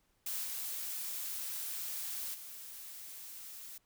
blue noise with level steps, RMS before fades -38 / -40 / -48 dBFS, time 0.26-3.78 s, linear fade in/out 5 ms, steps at 0.43 / 2.33 s, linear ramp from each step 20 ms, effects pink hiss -75 dBFS RMS until 3.85 s

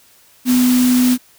sine tone in noise, 250 Hz, B3, 21 cents sharp, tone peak -10 dBFS, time 0.45-1.18 s, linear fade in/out 50 ms, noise white, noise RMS -23 dBFS, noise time 0.45-1.18 s, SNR +10 dB, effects white hiss -50 dBFS RMS until 1.38 s

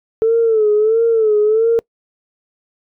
sine tone with vibrato, 440 Hz, A4, in tune, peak -9 dBFS, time 0.22-1.79 s, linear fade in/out 0 ms, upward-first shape sine, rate 1.5 Hz, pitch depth 85 cents each way, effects noise-tail reverb RT60 0.1 s tail -26 dB re dry + tanh soft clip ceiling -5 dBFS

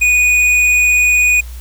sine tone with hard clipping, 2471 Hz, D#7, 13 cents flat, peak -10 dBFS, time 0.01-1.41 s, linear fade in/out 10 ms, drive 8 dB, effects added 60 Hz sine -26 dBFS peak until 1.6 s + white hiss -41 dBFS RMS until 1.6 s

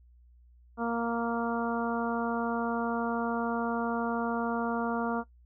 harmonic tone, 233 Hz, A#3, 1 cent flat, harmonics 1 / 2 / 3 / 4 / 5 / 6, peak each -31 / -34 / -36 / -37 / -38 / -39 dBFS, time 0.77-5.24 s, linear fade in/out 50 ms, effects noise-tail reverb RT60 0.1 s tail -17 dB re dry + added 60 Hz sine -55 dBFS peak until 5.45 s

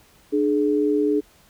sine tone pair together, 298.4 / 422 Hz, D4 / G#4, +28 / +28 cents, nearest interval tritone, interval 600 cents, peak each -20 dBFS, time 0.32-1.21 s, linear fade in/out 20 ms, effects pink hiss -55 dBFS RMS until 1.49 s

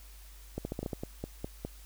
two click trains, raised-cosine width 2 ms, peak -21 / -22 dBFS, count 6 / 5, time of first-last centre 0.58-0.932 / 0.83-1.65 s, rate 14.2 / 4.88 Hz, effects added 50 Hz sine -49 dBFS peak until 1.85 s + white hiss -57 dBFS RMS until 1.85 s

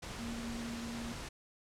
sine tone in noise, 233.1 Hz, A#3, in tune, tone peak -40 dBFS, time 0.19-1.13 s, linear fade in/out 10 ms, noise pink, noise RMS -44 dBFS, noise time 0.02-1.29 s, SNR +1 dB, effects low-pass 8000 Hz 12 dB/octave

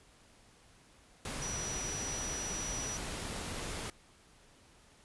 sine tone in noise, 5860 Hz, F#8, 18 cents flat, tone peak -38 dBFS, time 1.42-2.97 s, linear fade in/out 2 ms, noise pink, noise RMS -40 dBFS, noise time 1.25-3.9 s, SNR -1 dB, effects pink hiss -62 dBFS RMS until 5.04 s + resampled to 24000 Hz

